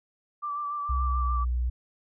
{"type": "tone with vibrato", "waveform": "sine", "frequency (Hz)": 1169, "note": "D6", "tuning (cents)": -8, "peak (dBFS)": -29, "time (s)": [0.42, 1.45], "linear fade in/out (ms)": 20, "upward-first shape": "sine", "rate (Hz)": 6.9, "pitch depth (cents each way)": 27}
{"type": "tone with pitch glide", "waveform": "sine", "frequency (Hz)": [64.7, 61.07], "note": ["C2", "B1"], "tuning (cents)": [-19, -19], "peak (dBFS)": -24, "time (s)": [0.89, 1.7], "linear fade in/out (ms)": 10, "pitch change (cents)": -100, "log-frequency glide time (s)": [1.04, 1.41]}
{"effects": []}